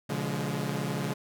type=chord; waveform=sawtooth; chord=B diminished seventh; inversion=none; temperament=equal with one note detuned; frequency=123.47 / 143.15 / 174.61 / 207.7 Hz; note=B2 / D3 / F3 / Ab3; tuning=0 / -44 / 0 / 0 cents; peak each=-34 / -29 / -32 / -31 dBFS; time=0.09-1.14 s; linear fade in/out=10 ms; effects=none